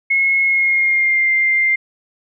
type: tone with pitch glide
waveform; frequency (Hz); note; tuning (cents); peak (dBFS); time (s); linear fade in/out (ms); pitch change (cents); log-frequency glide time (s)
sine; 2172 to 2098; C#7 to C7; -36 to +4; -12; 0.1-1.76; 10; -60; 0.43-1.26
effects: none